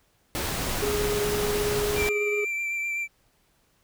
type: noise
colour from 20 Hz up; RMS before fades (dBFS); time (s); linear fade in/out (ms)
pink; -29; 0.35-2.09; 0
type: tone with tremolo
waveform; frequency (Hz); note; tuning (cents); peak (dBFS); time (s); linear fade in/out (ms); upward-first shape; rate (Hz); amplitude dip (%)
triangle; 415.3; G#4; 0; -22; 0.82-2.45; 10; sine; 18; 30
type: tone with vibrato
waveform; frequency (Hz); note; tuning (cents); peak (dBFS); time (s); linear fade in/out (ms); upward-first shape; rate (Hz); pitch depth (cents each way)
triangle; 2349; D7; 0; -25; 1.95-3.08; 50; triangle; 7.9; 21
effects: pink hiss -66 dBFS RMS until 3.83 s